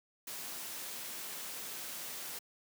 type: noise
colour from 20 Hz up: white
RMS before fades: -43 dBFS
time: 0.27-2.39 s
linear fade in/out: 5 ms
effects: high-pass 150 Hz 12 dB/octave